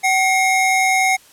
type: tone pair together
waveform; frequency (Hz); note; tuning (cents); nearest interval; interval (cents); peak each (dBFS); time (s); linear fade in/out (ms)
square; 759.1 / 2147; F#5 / C7; +44 / +44; octave + tritone; 1800; -17; 0.03-1.17; 20
effects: white hiss -48 dBFS RMS until 1.32 s + low-pass 12000 Hz 12 dB/octave